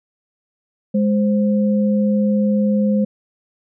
sine tone pair together, 206.8 / 521 Hz, G#3 / C5, -7 / -7 cents, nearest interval octave + major third, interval 1600 cents, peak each -14 / -22 dBFS, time 0.94-3.05 s, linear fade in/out 10 ms, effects none

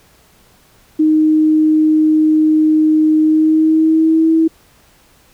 sine tone with pitch glide, 310.6 to 323.2 Hz, D#4 to E4, -3 to -34 cents, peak -8 dBFS, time 0.99-4.48 s, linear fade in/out 10 ms, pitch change +69 cents, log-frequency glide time 3.2-4.32 s, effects pink hiss -50 dBFS RMS until 5.33 s

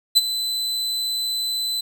40% pulse tone with ADSR envelope, 4022 Hz, B7, 31 cents sharp, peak -8 dBFS, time 0.15-1.81 s, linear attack 22 ms, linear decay 29 ms, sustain -13 dB, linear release 8 ms, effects none

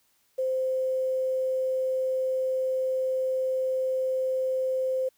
sine tone with quantisation, 520 Hz, C5, 11 cents flat, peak -24 dBFS, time 0.38-5.09 s, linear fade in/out 10 ms, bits 9, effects white hiss -68 dBFS RMS until 5.17 s

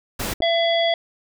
pink noise, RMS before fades -26 dBFS, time 0.19-0.34 s, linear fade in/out 10 ms
clicks, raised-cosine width 2 ms, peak -16 dBFS, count 2, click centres 0.404 / 0.407 s
harmonic tone, 672 Hz, E5, 33 cents sharp, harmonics 1 / 3 / 5 / 7, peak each -18 / -26 / -23 / -35 dBFS, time 0.42-0.94 s, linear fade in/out 2 ms
effects none

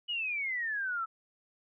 sine exponential sweep, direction down, 2960 to 1300 Hz, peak -31 dBFS, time 0.08-1.06 s, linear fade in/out 20 ms, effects none

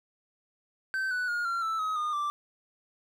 triangle tone with pitch steps, 1545 / 1485.5 / 1428.3 / 1373.3 / 1320.4 / 1269.5 / 1220.6 / 1173.6 Hz, G6 / F#6 / F6 / F6 / E6 / D#6 / D#6 / D6, -26 / +6 / +38 / -30 / +2 / +34 / -34 / -2 cents, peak -26 dBFS, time 0.94-2.3 s, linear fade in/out 0 ms, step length 170 ms, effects none

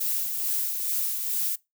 violet noise with tremolo, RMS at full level -26 dBFS, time 0-1.56 s, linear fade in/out 10 ms, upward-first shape sine, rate 2.3 Hz, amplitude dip 40%, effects noise-tail reverb RT60 0.2 s tail -22 dB re dry

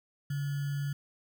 sine tone with sample-and-hold, 142 Hz, C#3, 42 cents sharp, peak -30 dBFS, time 0.3-0.93 s, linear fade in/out 5 ms, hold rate 1575 Hz, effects none

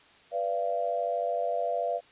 sine chord, B diminished, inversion none, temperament equal with one note detuned, 493.9 / 587.3 / 686.1 Hz, B4 / D5 / F5, 0 / 0 / -31 cents, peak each -33 / -32 / -29 dBFS, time 0.31-2.01 s, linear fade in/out 50 ms, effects white hiss -57 dBFS RMS until 2.11 s + resampled to 8000 Hz

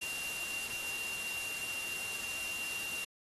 sine tone in noise, 2770 Hz, F7, 15 cents flat, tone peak -38 dBFS, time 0.01-3.05 s, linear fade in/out 10 ms, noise white, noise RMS -42 dBFS, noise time 0.01-3.05 s, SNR +1 dB, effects AAC 32 kbps

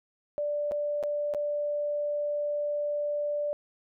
sine tone with dropouts, 587.3 Hz, D5, in tune, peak -27 dBFS, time 0.38-3.53 s, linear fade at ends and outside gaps 0 ms, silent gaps 0.712-0.719 / 1.028-1.036 / 1.338-1.347 s, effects none

